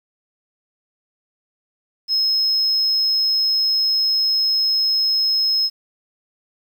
sine tone, 5160 Hz, E8, 38 cents flat, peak -13 dBFS, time 2.08-5.7 s, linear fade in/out 50 ms, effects tanh soft clip ceiling -14 dBFS + 8-bit

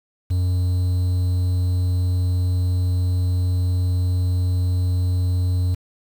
triangle tone with quantisation, 90.3 Hz, F#2, 42 cents flat, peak -15 dBFS, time 0.3-5.75 s, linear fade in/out 10 ms, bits 7, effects none

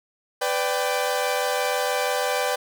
sawtooth chord, G major, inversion first, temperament equal with one note detuned, 501.1 / 587.3 / 784 Hz, B4 / D5 / G5, +25 / 0 / 0 cents, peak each -22 / -23 / -23 dBFS, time 0.41-2.56 s, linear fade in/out 10 ms, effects none

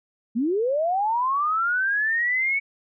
sine linear sweep, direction up, 213.7 to 2239 Hz, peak -20 dBFS, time 0.35-2.6 s, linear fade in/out 20 ms, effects none

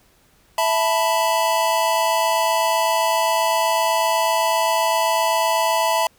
square chord, E suspended fourth, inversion none, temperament equal, 659.3 / 880 / 987.8 Hz, E5 / A5 / B5, 0 / 0 / 0 cents, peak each -22 dBFS, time 0.58-6.07 s, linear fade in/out 2 ms, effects pink hiss -57 dBFS RMS until 6.18 s

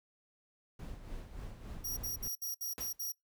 brown noise with tremolo, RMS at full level -43 dBFS, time 0.79-2.28 s, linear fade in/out 5 ms, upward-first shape sine, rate 3.5 Hz, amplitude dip 55%
15% pulse tone bursts, 5690 Hz, F8, 31 cents sharp, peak -31 dBFS, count 7, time 1.84-3.122 s, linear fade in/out 10 ms, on 130 ms, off 62 ms
pink noise with exponential decay, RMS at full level -42 dBFS, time 2.78-3.01 s, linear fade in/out 0 ms, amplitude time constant 49 ms
effects noise-tail reverb RT60 0.2 s tail -26 dB re dry

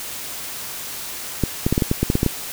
clicks, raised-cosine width 3 ms, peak -4 dBFS, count 11, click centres 1.437 / 1.665 / 1.726 / 1.779 / 1.822 / 1.914 / 2.03 / 2.101 / 2.154 / 2.231 / 2.263 s, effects white hiss -31 dBFS RMS until 2.52 s

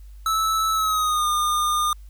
square tone with pitch glide, 1308 to 1213.4 Hz, E6 to D#6, -14 to -44 cents, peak -20 dBFS, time 0.26-1.93 s, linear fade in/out 2 ms, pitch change -130 cents, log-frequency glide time 0.73-1.26 s, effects added 50 Hz sine -39 dBFS peak until 2.09 s + white hiss -62 dBFS RMS until 2.09 s

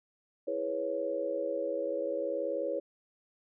sine chord, C# minor seventh, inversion first, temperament equal, 329.6 / 415.3 / 493.9 / 554.4 Hz, E4 / G#4 / B4 / C#5, 0 / 0 / 0 / 0 cents, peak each -39 / -39 / -36 / -33 dBFS, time 0.47-2.8 s, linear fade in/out 10 ms, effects none

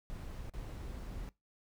brown noise with dropouts, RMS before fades -43 dBFS, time 0.1-1.29 s, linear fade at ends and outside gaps 0 ms, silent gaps 0.497-0.537 s, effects noise-tail reverb RT60 0.2 s tail -21 dB re dry

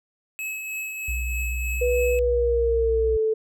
square tone with tremolo, 2579 Hz, E7, 39 cents flat, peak -28 dBFS, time 0.39-2.19 s, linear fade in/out 0 ms, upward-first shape triangle, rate 3.2 Hz, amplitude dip 40%
sine tone with vibrato, 61.74 Hz, B1, in tune, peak -25 dBFS, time 1.08-3.17 s, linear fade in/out 5 ms, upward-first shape sine, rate 6.6 Hz, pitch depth 10 cents each way
sine tone with pitch glide, 490 to 439.1 Hz, B4 to A4, -14 to -4 cents, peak -19 dBFS, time 1.81-3.34 s, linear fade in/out 10 ms, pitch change -190 cents, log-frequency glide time 2.19-3.15 s
effects none

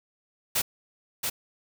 white noise with echo, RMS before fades -25 dBFS, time 0.55-0.62 s, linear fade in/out 10 ms, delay 680 ms, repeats 1, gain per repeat -4 dB, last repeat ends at 1.3 s, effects none

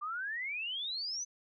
sine exponential sweep, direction up, 1166 to 6200 Hz, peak -35 dBFS, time 0.01-1.25 s, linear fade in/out 20 ms, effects none

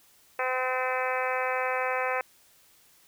harmonic tone, 256.3 Hz, C4, 36 cents flat, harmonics 2 / 3 / 4 / 5 / 6 / 7 / 8 / 9 / 10, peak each -31 / -33 / -34 / -35 / -36 / -36 / -37 / -38 / -38 dBFS, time 0.39-2.21 s, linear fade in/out 2 ms, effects white hiss -60 dBFS RMS until 3.07 s

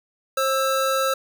square tone pair together, 534.6 / 1318.5 Hz, C5 / E6, +37 / 0 cents, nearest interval octave + major third, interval 1563 cents, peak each -23 dBFS, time 0.37-1.14 s, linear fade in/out 5 ms, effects none

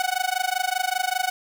sawtooth tone with amplitude modulation, 742 Hz, F#5, 5 cents sharp, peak -15 dBFS, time 0-1.3 s, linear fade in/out 0 ms, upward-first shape sine, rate 25.1 Hz, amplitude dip 95%, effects 7-bit

